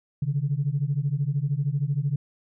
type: beating tone pair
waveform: sine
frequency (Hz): 135.8 / 148.8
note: C#3 / D3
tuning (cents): -35 / +23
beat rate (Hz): 13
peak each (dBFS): -25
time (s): 0.22-2.16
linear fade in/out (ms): 5
effects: tanh soft clip ceiling -15 dBFS